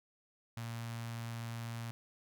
sawtooth tone with notch filter, 115.9 Hz, A#2, 10 cents flat, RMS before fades -42 dBFS, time 0.57-1.91 s, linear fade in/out 0 ms, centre 400 Hz, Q 0.71, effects none

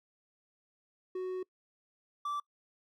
triangle tone pair in turn, 370 / 1165.2 Hz, F#4 / D6, 0 / -14 cents, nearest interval octave + minor sixth, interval 1986 cents, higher second, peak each -32 / -31 dBFS, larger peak second, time 1.15-1.43 / 2.25-2.4 s, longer first, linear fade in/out 5 ms, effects noise-tail reverb RT60 0.1 s tail -24 dB re dry

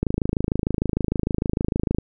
click train, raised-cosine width 3 ms, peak -8 dBFS, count 53, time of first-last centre 0.03-1.985 s, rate 26.6 Hz, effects none

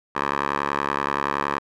10% pulse tone with band-pass filter, 70.6 Hz, C#2, 32 cents sharp, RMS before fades -25 dBFS, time 0.15-1.59 s, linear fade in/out 10 ms, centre 1200 Hz, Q 1.8, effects none

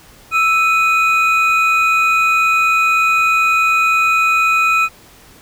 triangle tone pair together, 1318.5 / 2489 Hz, E6 / D#7, 0 / 0 cents, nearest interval major seventh, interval 1100 cents, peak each -12 dBFS, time 0.31-4.89 s, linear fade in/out 50 ms, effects pink hiss -44 dBFS RMS until 5.41 s

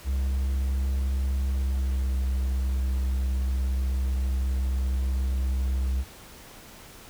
triangle tone with pitch glide, 66.6 to 65.08 Hz, C2 to C2, +31 to -9 cents, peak -21 dBFS, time 0.04-6.05 s, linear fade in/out 50 ms, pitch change -40 cents, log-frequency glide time 1.5-2.18 s, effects pink hiss -47 dBFS RMS until 7.09 s

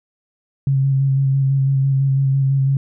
sine tone with vibrato, 135.9 Hz, C#3, 34 cents flat, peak -13 dBFS, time 0.67-2.77 s, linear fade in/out 2 ms, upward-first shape square, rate 6 Hz, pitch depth 17 cents each way, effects none

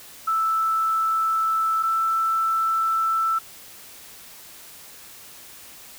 sine tone pair in turn, 1318.5 / 1326.9 Hz, E6 / E6, 0 / +11 cents, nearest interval unison, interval 11 cents, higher second, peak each -19 / -19 dBFS, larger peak neither, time 0.27-1.83 / 1.83-3.39 s, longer neither, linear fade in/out 10 ms, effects white hiss -44 dBFS RMS until 5.98 s

